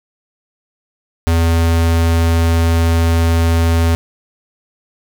square tone, 83.1 Hz, E2, 15 cents sharp, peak -11 dBFS, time 1.27-3.95 s, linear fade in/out 0 ms, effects none

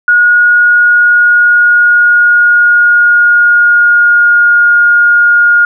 sine tone with pitch glide, 1445 to 1425.1 Hz, F#6 to F6, -41 to +35 cents, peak -3 dBFS, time 0.08-5.65 s, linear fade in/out 2 ms, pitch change -24 cents, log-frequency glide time 0.23-4.49 s, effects none

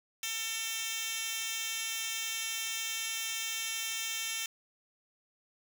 10% pulse tone with high-pass filter, 449.2 Hz, A4, 36 cents sharp, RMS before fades -36 dBFS, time 0.23-4.46 s, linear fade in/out 2 ms, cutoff 3700 Hz, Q 1.4, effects none

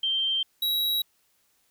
sine / square tone pair in turn, 3144 / 3866 Hz, G7 / B7, +4 / -38 cents, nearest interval major third, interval 358 cents, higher second, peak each -23 / -24 dBFS, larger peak first, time 0.03-0.43 / 0.62-1.02 s, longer neither, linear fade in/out 5 ms, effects white hiss -68 dBFS RMS until 1.7 s

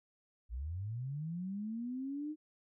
sine linear sweep, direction up, 52.8 to 311.2 Hz, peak -37 dBFS, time 0.49-2.36 s, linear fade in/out 50 ms, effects none

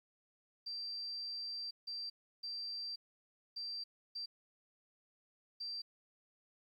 sine tone bursts at uneven times, 4699 Hz, D8, in tune, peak -40 dBFS, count 6, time 0.66-1.71 / 1.87-2.1 / 2.43-2.96 / 3.56-3.84 / 4.15-4.26 / 5.6-5.82 s, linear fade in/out 10 ms, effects 12-bit

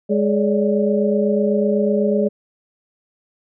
sine tone cluster, 206.9 / 420.1 / 566 / 594 Hz, G#3 / G#4 / C#5 / D5, -6 / +20 / +36 / +20 cents, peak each -18 / -19 / -22 / -25 dBFS, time 0.09-2.29 s, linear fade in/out 20 ms, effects none

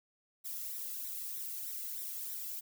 violet noise with flanger, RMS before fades -41 dBFS, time 0.44-2.61 s, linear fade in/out 20 ms, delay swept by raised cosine 0.52 to 1.52 ms, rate 3.2 Hz, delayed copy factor +0.75, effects none

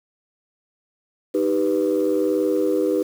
sine chord, Eb augmented, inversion none, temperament equal, 311.1 / 392 / 493.9 Hz, Eb4 / G4 / B4, 0 / 0 / 0 cents, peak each -21 dBFS, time 1.34-3.03 s, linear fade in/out 10 ms, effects tanh soft clip ceiling -11 dBFS + 7-bit

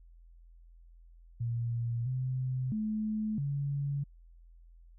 sine tone with pitch steps, 117.4 / 128.7 / 215.3 / 141.3 Hz, A#2 / C3 / A3 / C#3, +13 / -28 / -37 / +34 cents, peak -30 dBFS, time 1.4-4.04 s, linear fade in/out 10 ms, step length 660 ms, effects added 42 Hz sine -53 dBFS peak until 4.98 s

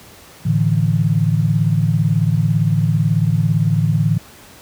sine chord, A suspended fourth, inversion none, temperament equal, 110 / 146.83 / 164.81 Hz, A2 / D3 / E3, 0 / 0 / 0 cents, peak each -17 dBFS, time 0.45-4.18 s, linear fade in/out 10 ms, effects pink hiss -42 dBFS RMS until 4.61 s + high-pass 60 Hz 12 dB/octave

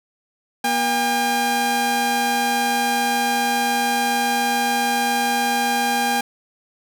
sawtooth tone pair together, 239.3 / 805 Hz, A#3 / G5, +46 / +46 cents, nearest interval octave + major sixth, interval 2100 cents, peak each -21 / -15 dBFS, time 0.64-6.21 s, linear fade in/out 5 ms, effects none

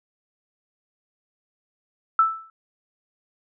sine tone with exponential decay, 1320 Hz, E6, 2 cents sharp, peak -11 dBFS, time 2.19-2.5 s, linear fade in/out 2 ms, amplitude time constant 67 ms, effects none

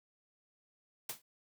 white noise with exponential decay, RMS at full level -35 dBFS, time 1.09-1.22 s, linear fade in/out 5 ms, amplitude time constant 28 ms, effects none

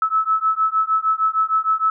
sine beating tone pair, 1299 / 1305.5 Hz, E6 / E6, -26 / -17 cents, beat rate 6.5 Hz, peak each -19 dBFS, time 0.02-1.9 s, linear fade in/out 2 ms, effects none

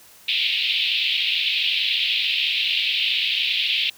pink band-pass noise, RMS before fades -22 dBFS, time 0.28-3.9 s, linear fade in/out 5 ms, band 2500 to 3900 Hz, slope 48 dB/octave, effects white hiss -49 dBFS RMS until 3.97 s

